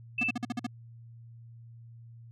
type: tone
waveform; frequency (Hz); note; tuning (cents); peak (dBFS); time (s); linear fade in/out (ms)
sine; 2643; E7; +4; -27; 0.18-0.31; 5
type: tone bursts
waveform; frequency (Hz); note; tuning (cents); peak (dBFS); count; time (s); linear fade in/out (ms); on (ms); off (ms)
square; 241.6; B3; -38; -30; 7; 0.21-0.667; 5; 25; 47
effects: added 116 Hz sine -47 dBFS peak until 2.31 s + low-pass 7000 Hz 12 dB/octave